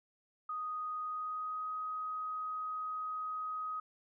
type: tone with pitch glide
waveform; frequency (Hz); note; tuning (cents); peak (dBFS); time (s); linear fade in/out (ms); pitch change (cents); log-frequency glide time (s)
sine; 1244.5 to 1257.5; D#6 to D#6; 0 to +18; -36; 0.49-3.8; 5; +18; 1.03-1.69
effects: none